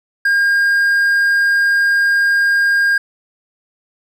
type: tone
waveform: triangle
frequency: 1614 Hz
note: G#6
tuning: 50 cents flat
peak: -9 dBFS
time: 0.25-2.98 s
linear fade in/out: 5 ms
effects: none